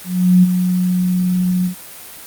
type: tone with ADSR envelope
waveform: sine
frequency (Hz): 181.3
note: F#3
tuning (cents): -35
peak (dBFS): -5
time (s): 0.04-1.75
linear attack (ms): 390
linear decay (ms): 27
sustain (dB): -8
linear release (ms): 100
effects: white hiss -35 dBFS RMS until 2.26 s + Opus 32 kbps

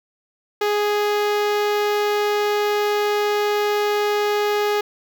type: tone with notch filter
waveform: sawtooth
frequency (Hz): 415.3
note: G#4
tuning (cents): 0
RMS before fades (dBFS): -20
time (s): 0.61-4.81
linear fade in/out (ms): 5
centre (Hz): 9200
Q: 0.66
effects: none

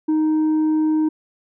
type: tone with tanh clipping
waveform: sine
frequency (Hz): 311.1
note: D#4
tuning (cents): 0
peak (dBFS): -16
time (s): 0.08-1.09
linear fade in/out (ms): 10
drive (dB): 3
effects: none

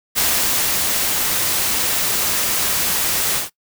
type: noise with ADSR envelope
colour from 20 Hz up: white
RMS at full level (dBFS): -17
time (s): 0.15-3.5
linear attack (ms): 31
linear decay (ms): 570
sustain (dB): -2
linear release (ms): 140
effects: noise-tail reverb RT60 0.1 s tail -20 dB re dry

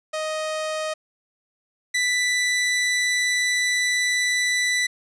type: tone pair in turn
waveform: sawtooth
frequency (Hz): 624 / 1981.1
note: D#5 / B6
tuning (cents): +5 / +5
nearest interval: octave + minor sixth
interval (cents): 2000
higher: second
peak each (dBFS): -21 / -16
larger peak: second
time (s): 0.13-0.94 / 1.94-4.87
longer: second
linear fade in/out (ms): 10
effects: resampled to 22050 Hz + 9-bit

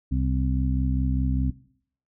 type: harmonic tone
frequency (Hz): 65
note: C2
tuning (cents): -11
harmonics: 1 / 2 / 3 / 4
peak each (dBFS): -24 / -27 / -34 / -29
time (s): 0.11-1.51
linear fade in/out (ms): 10
effects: noise-tail reverb RT60 0.6 s tail -18 dB re dry

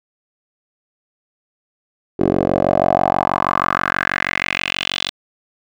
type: tone with band-pass filter sweep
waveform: 10% pulse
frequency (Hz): 46.22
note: F#1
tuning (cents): -1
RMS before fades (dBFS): -18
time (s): 2.19-5.1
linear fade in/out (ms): 10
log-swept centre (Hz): 390 to 3700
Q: 3.8
effects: none

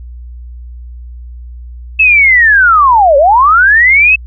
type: linear two-way sweep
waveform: sine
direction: down then up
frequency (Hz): 2637 to 534 to 2637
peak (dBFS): -3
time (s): 1.99-4.16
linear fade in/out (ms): 10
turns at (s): 3.17
effects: added 60 Hz sine -25 dBFS peak until 4.26 s

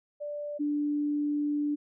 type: tone pair in turn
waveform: sine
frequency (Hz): 587.3 / 293.6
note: D5 / D4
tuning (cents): 0 / 0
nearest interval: octave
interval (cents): 1200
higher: first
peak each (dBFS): -33 / -26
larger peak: second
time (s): 0.2-0.59 / 0.59-1.76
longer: second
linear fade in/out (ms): 20
effects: none

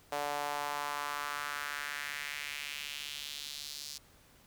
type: tone with high-pass filter sweep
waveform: sawtooth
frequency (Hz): 145.3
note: D3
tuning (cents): -18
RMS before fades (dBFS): -39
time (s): 0.12-3.98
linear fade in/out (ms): 5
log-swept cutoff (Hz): 650 to 4900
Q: 2.3
effects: pink hiss -62 dBFS RMS until 4.46 s

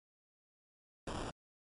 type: noise with sample-and-hold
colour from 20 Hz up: pink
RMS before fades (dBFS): -41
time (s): 1.07-1.31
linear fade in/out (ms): 5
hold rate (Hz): 2100
effects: MP3 48 kbps

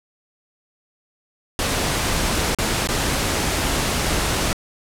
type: noise with dropouts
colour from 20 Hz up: pink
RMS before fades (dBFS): -21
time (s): 1.59-4.53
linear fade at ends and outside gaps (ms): 1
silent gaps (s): 2.548-2.586 / 2.873-2.888
effects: low-pass 11000 Hz 12 dB/octave

